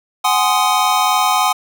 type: chord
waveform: square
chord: Ab dominant seventh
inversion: third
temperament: just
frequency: 747.5 / 830.6 / 1038.3 / 1245.9 Hz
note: Gb5 / Ab5 / C6 / Eb6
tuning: +17 / 0 / -14 / +2 cents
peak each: -19 dBFS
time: 0.24-1.53 s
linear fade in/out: 10 ms
effects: none